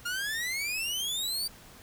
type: exponential sweep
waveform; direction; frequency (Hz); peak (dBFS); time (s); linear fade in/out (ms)
sawtooth; up; 1396.9 to 4699; -27; 0.05-1.48; 10
effects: pink hiss -52 dBFS RMS until 1.82 s